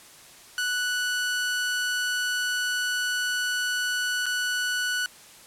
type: tone with dropouts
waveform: sawtooth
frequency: 1480 Hz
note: F#6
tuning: in tune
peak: -21 dBFS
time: 0.58-5.06 s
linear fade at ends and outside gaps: 1 ms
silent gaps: 4.258-4.264 s
effects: white hiss -49 dBFS RMS until 5.46 s + low-pass 11000 Hz 12 dB/octave